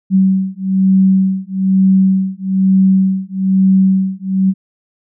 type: beating tone pair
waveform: sine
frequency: 190 / 191.1 Hz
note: F#3 / G3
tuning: +46 / -44 cents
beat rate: 1.1 Hz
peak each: -12 dBFS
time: 0.1-4.54 s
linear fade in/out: 50 ms
effects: none